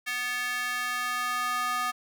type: tone with high-pass filter sweep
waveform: square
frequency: 246.9 Hz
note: B3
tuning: in tune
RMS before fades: -30 dBFS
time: 0.06-1.92 s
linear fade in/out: 20 ms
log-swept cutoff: 1900 to 1100 Hz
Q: 2.8
effects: none